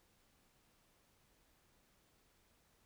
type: silence
effects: pink hiss -73 dBFS RMS until 2.85 s